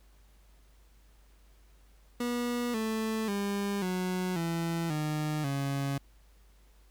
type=tone with pitch steps; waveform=30% pulse; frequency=241.8 / 220.5 / 201 / 183.25 / 167.07 / 152.32 / 138.88 Hz; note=B3 / A3 / G3 / F#3 / E3 / D#3 / C#3; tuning=-36 / +4 / +44 / -16 / +24 / -36 / +4 cents; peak=-27 dBFS; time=2.2-5.98 s; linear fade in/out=5 ms; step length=540 ms; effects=added 50 Hz sine -57 dBFS peak until 6.9 s + pink hiss -67 dBFS RMS until 6.9 s